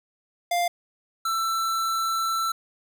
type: tone pair in turn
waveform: square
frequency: 698.5 / 1335.1 Hz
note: F5 / E6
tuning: 0 / +22 cents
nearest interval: major seventh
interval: 1122 cents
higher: second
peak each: -22 / -24 dBFS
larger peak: first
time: 0.51-0.68 / 1.25-2.52 s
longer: second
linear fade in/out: 5 ms
effects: none